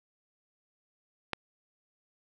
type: click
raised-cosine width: 0.3 ms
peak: -14 dBFS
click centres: 1.333 s
effects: none